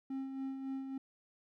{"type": "tone with tremolo", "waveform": "triangle", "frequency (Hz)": 267.8, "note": "C4", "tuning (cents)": 40, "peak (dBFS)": -34, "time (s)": [0.1, 0.98], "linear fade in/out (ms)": 5, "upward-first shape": "sine", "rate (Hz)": 3.6, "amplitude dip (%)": 45, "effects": []}